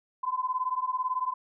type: beating tone pair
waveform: sine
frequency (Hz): 1010 / 1028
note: B5 / C6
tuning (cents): +39 / -31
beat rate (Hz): 18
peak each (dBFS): -30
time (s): 0.23-1.34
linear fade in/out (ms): 10
effects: none